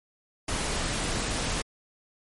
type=noise; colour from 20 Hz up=pink; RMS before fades=-29 dBFS; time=0.48-1.62 s; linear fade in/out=5 ms; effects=MP3 48 kbps